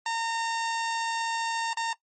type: tone with dropouts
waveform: sawtooth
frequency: 915 Hz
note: A#5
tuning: 32 cents flat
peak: -23 dBFS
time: 0.06-1.93 s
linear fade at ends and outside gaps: 2 ms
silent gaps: 1.732-1.771 s
effects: noise-tail reverb RT60 0.1 s tail -18 dB re dry + MP3 32 kbps

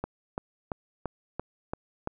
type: click train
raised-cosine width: 1 ms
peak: -17 dBFS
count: 7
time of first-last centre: 0.04-2.074 s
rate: 2.95 Hz
effects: none

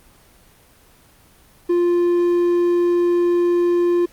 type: tone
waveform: triangle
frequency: 349.2 Hz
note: F4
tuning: in tune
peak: -12 dBFS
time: 1.69-4.06 s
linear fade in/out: 10 ms
effects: pink hiss -51 dBFS RMS until 4.12 s + Opus 24 kbps

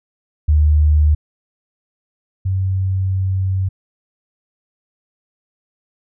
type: tone pair in turn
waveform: sine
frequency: 75.6 / 94.84 Hz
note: D#2 / F#2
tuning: -49 / +43 cents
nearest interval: major third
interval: 392 cents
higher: second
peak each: -9 / -15 dBFS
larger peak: first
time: 0.48-1.15 / 2.45-3.69 s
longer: second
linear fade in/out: 10 ms
effects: none

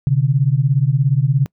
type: beating tone pair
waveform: sine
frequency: 128.7 / 145.7 Hz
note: C3 / D3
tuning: -28 / -13 cents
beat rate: 17 Hz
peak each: -15 dBFS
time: 0.07-1.46 s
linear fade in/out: 0 ms
effects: noise-tail reverb RT60 0.1 s tail -26 dB re dry

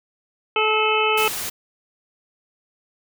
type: harmonic tone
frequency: 433.2 Hz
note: A4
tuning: 27 cents flat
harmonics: 1 / 2 / 3 / 5 / 6 / 7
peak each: -22 / -24 / -23 / -29 / -22 / -26 dBFS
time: 0.56-1.28 s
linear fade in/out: 2 ms
type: noise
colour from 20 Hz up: white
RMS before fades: -28 dBFS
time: 1.17-1.5 s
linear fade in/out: 10 ms
effects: none

